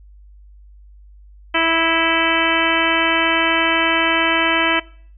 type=harmonic tone with a mistuned harmonic; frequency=328.4 Hz; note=E4; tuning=6 cents flat; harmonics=1 / 2 / 3 / 4 / 5 / 6 / 7 / 8 / 9; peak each=-23 / -23 / -23 / -23 / -23 / -23 / -23 / -23 / -23 dBFS; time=1.54-4.8 s; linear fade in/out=10 ms; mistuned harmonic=9; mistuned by=+57 cents; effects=noise-tail reverb RT60 0.5 s tail -21 dB re dry + added 50 Hz sine -41 dBFS peak until 5.17 s